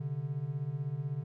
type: beating tone pair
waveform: triangle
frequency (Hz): 130.81 / 146.81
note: C3 / D3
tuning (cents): 0 / 0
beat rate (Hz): 16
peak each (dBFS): -35 / -33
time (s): 0-1.24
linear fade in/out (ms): 10
effects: none